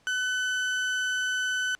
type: tone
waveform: 35% pulse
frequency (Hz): 1506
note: F#6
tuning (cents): +30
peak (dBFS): -24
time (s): 0.07-1.75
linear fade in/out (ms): 0
effects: pink hiss -63 dBFS RMS until 1.79 s + low-pass 7000 Hz 12 dB/octave